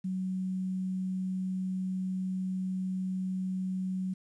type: tone with quantisation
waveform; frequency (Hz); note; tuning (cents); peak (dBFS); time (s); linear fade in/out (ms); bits
sine; 186.7; F#3; +16; -30; 0.04-4.14; 10; 10
effects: resampled to 24000 Hz